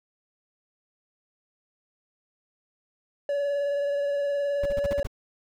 triangle tone with vibrato, 569 Hz, C#5, 45 cents sharp, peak -22 dBFS, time 3.29-5.03 s, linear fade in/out 2 ms, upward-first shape triangle, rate 19 Hz, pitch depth 24 cents each way
brown noise bursts, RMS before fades -31 dBFS, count 7, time 4.63-5.072 s, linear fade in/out 5 ms, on 28 ms, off 41 ms
effects none

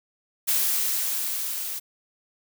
blue noise with level ramp, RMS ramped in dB -22 to -32 dBFS, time 0.47-1.8 s, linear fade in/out 20 ms, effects none

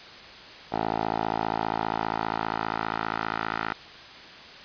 10% pulse tone with band-pass filter sweep, 55 Hz, A1, in tune, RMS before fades -29 dBFS, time 0.72-3.73 s, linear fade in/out 5 ms, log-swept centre 710 to 1400 Hz, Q 1.9, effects white hiss -44 dBFS RMS until 4.64 s + resampled to 11025 Hz

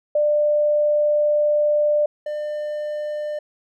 sine / triangle tone pair in turn, 595 / 599.1 Hz, D5 / D5, +22 / +34 cents, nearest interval unison, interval 12 cents, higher second, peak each -15 / -22 dBFS, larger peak first, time 0.15-2.06 / 2.26-3.39 s, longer first, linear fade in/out 5 ms, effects none

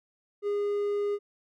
triangle tone, 409.3 Hz, G#4, 25 cents flat, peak -24 dBFS, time 0.42-1.19 s, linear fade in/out 50 ms, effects none

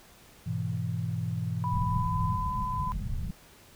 sine chord, E major, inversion first, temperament just, 103.01 / 123.61 / 164.81 Hz, G#2 / B2 / E3, -14 / +2 / 0 cents, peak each -33 dBFS, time 0.46-2.36 s, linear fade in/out 10 ms
sine tone with pitch glide, 987.8 to 1009.1 Hz, B5 to B5, 0 to +37 cents, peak -30 dBFS, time 1.64-2.92 s, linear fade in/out 0 ms, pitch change +37 cents, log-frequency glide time 1.76-2.21 s
pink low-pass noise, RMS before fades -33 dBFS, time 1.72-3.31 s, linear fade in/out 5 ms, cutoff 210 Hz, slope 96 dB/octave
effects pink hiss -55 dBFS RMS until 3.75 s

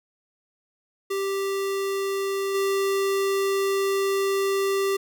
square tone with level steps, 392 Hz, G4, in tune, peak -25 / -22 dBFS, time 1.1-4.97 s, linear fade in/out 10 ms, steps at 2.54 s, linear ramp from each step 10 ms, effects none

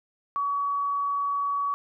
sine tone, 1132 Hz, C#6, 36 cents sharp, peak -24 dBFS, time 0.36-1.74 s, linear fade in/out 0 ms, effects none

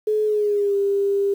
sine tone with pitch glide, 427.5 to 398.9 Hz, A4 to G4, -50 to +30 cents, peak -17 dBFS, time 0.07-1.34 s, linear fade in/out 5 ms, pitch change -120 cents, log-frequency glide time 0.25-0.76 s, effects 8-bit

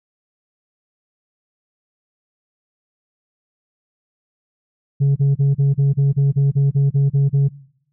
sine tone bursts, 139.4 Hz, C#3, 10 cents sharp, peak -9 dBFS, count 13, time 5-7.488 s, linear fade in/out 20 ms, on 160 ms, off 34 ms, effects noise-tail reverb RT60 0.7 s tail -21 dB re dry + tanh soft clip ceiling -11 dBFS

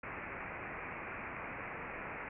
white low-pass noise, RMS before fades -44 dBFS, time 0.03-2.29 s, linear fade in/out 5 ms, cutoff 2500 Hz, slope 96 dB/octave, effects none

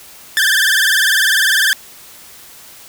sawtooth tone with vibrato, 1661.2 Hz, G#6, in tune, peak -7 dBFS, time 0.37-1.73 s, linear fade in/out 0 ms, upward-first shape sine, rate 20 Hz, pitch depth 140 cents each way, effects white hiss -39 dBFS RMS until 2.88 s

